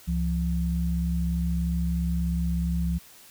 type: tone pair together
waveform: sine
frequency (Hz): 68.1 / 171.2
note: C#2 / F3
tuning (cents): -30 / -34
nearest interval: octave + major third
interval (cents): 1596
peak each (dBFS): -26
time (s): 0.07-2.99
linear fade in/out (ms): 20
effects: white hiss -51 dBFS RMS until 3.3 s